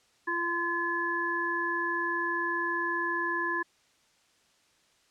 harmonic tone, 342.5 Hz, F4, 34 cents flat, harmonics 1 / 3 / 5, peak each -35 / -32 / -30 dBFS, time 0.27-3.63 s, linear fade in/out 10 ms, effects white hiss -66 dBFS RMS until 5.1 s + low-pass 7000 Hz 12 dB/octave

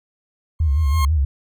40% pulse tone with exponential growth, 1070 Hz, C6, 38 cents sharp, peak -19 dBFS, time 0.59-1.05 s, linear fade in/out 2 ms, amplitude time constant 100 ms
sine tone with vibrato, 74.2 Hz, D2, 18 cents sharp, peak -14 dBFS, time 0.6-1.25 s, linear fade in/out 5 ms, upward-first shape sine, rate 6.1 Hz, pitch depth 160 cents each way
effects none

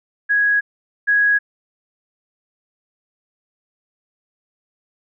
sine tone pair in turn, 1661.2 / 1661.2 Hz, G#6 / G#6, 0 / 0 cents, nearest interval unison, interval 0 cents, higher neither, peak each -13 / -12 dBFS, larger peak second, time 0.29-0.61 / 1.07-1.39 s, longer neither, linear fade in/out 20 ms, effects none

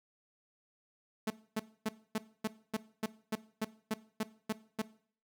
sawtooth tone bursts, 218.4 Hz, A3, 13 cents flat, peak -27 dBFS, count 13, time 1.27-4.819 s, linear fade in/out 5 ms, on 33 ms, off 260 ms, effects noise-tail reverb RT60 0.5 s tail -18 dB re dry

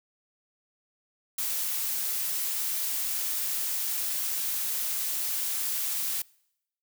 blue noise, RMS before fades -30 dBFS, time 1.38-6.22 s, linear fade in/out 5 ms, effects noise-tail reverb RT60 0.8 s tail -25 dB re dry

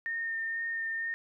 sine tone with vibrato, 1824 Hz, A#6, 38 cents flat, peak -31 dBFS, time 0.06-1.14 s, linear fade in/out 0 ms, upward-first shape sine, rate 2.1 Hz, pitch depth 13 cents each way, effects none

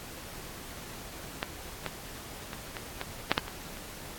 clicks, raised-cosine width 0.3 ms, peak -29 / -12 / -16 / -21 / -19 / -16 / -6 / -6 / -22 / -25 dBFS, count 10, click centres 0.773 / 1.429 / 1.863 / 2.532 / 2.768 / 3.014 / 3.316 / 3.379 / 3.481 / 3.771 s, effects pink hiss -44 dBFS RMS until 4.18 s + AAC 64 kbps

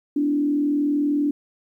sine tone with frequency modulation, 291.2 Hz, D4, 15 cents flat, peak -18 dBFS, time 0.16-1.31 s, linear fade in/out 5 ms, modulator 39.9 Hz, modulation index 0.56, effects 10-bit

